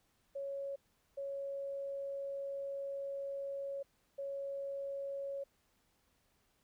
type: tone bursts at uneven times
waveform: sine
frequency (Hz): 554.4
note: C#5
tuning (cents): 0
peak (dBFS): -38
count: 3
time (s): 0.35-0.76 / 1.17-3.83 / 4.18-5.44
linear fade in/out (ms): 10
effects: pink hiss -75 dBFS RMS until 6.63 s